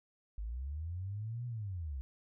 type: linear two-way sweep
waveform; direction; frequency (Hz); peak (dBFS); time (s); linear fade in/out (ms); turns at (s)
sine; up then down; 49.46 to 123.47 to 62.1; -37; 0.38-2.01; 0; 1.46
effects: none